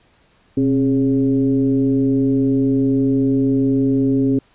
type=tone with frequency modulation; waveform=sine; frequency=269.4 Hz; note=C#4; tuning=49 cents flat; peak=-13 dBFS; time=0.57-4.39 s; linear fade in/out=5 ms; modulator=145 Hz; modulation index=0.74; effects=pink hiss -56 dBFS RMS until 4.54 s + resampled to 8000 Hz